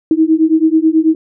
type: beating tone pair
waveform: sine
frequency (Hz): 314.3 / 323.5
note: D#4 / E4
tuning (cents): +18 / -32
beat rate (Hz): 9.2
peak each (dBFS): -11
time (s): 0.11-1.15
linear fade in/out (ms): 2
effects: none